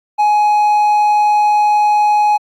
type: tone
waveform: triangle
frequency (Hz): 838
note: G#5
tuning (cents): +15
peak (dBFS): -7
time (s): 0.18-2.38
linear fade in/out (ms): 20
effects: AAC 64 kbps